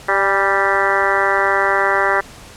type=harmonic tone with a mistuned harmonic; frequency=196 Hz; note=G3; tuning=in tune; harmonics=2 / 3 / 4 / 5 / 6 / 7 / 8 / 9 / 10; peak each=-22 / -22 / -22 / -22 / -22 / -22 / -22 / -22 / -22 dBFS; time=0.08-2.21 s; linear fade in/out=10 ms; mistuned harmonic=4; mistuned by=+27 cents; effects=pink hiss -39 dBFS RMS until 2.56 s + low-pass 10000 Hz 12 dB/octave